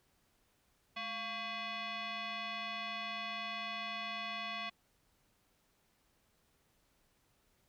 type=tone with frequency modulation; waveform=sine; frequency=695 Hz; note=F5; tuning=9 cents flat; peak=-38 dBFS; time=0.96-4.7 s; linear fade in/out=10 ms; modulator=907 Hz; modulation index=3.4; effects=pink hiss -74 dBFS RMS until 7.68 s